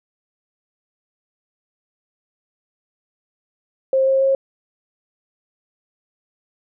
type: tone with pitch steps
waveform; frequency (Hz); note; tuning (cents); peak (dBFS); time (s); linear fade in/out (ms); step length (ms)
sine; 531 / 535.3 / 539.7; C5 / C5 / C#5; +25 / +39 / -46; -13; 3.93-4.35; 2; 140
effects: none